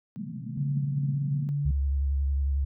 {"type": "band-pass noise", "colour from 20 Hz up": "pink", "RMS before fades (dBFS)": -36, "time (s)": [0.16, 1.49], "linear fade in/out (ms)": 0, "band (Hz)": [120, 240], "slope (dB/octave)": 96}
{"type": "tone with pitch glide", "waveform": "sine", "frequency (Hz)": [140.8, 143.34], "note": ["C#3", "D3"], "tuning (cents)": [27, -42], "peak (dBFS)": -25, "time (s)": [0.57, 1.71], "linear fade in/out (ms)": 5, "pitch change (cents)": 31, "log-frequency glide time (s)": [1.29, 1.38]}
{"type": "tone with vibrato", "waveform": "sine", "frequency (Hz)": 69.3, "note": "C#2", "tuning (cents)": 0, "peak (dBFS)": -23, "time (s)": [1.65, 2.65], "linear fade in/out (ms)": 10, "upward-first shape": "sine", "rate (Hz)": 11, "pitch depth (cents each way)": 36}
{"effects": []}